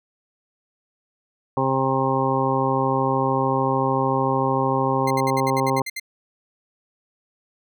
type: harmonic tone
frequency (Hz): 133.3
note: C3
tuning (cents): +33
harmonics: 1 / 2 / 3 / 4 / 6 / 7 / 8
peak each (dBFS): -26 / -26 / -26 / -26 / -26 / -26 / -26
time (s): 1.57-5.82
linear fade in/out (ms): 2
type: tone bursts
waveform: sawtooth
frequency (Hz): 2085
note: C7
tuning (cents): -7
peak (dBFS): -24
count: 10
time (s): 5.07-5.998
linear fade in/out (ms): 5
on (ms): 37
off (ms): 62
effects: none